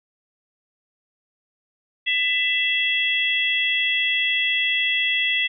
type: harmonic tone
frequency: 666 Hz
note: E5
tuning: 18 cents sharp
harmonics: 3 / 4 / 5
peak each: -23 / -23 / -23 dBFS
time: 2.06-5.48 s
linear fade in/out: 20 ms
effects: none